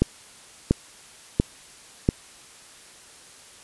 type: click train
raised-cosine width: 3 ms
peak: -4 dBFS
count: 4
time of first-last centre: 0.02-2.089 s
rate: 1.45 Hz
effects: white hiss -48 dBFS RMS until 3.63 s + resampled to 24000 Hz